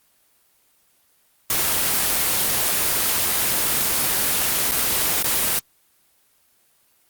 white noise with dropouts, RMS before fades -20 dBFS, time 1.5-5.59 s, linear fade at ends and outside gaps 2 ms, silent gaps 4.712-4.717 / 5.227-5.242 s, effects white hiss -61 dBFS RMS until 7.09 s + Opus 24 kbps

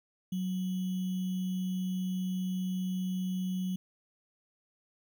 sine tone with sample-and-hold, 185 Hz, F#3, in tune, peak -30 dBFS, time 0.32-3.76 s, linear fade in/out 5 ms, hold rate 3150 Hz, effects none

